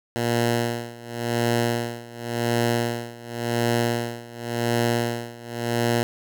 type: tone with tremolo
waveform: 10% pulse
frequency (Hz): 118.1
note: A#2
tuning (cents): +23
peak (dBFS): -11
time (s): 0.16-6.03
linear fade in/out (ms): 0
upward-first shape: sine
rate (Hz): 0.91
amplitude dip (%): 90
effects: none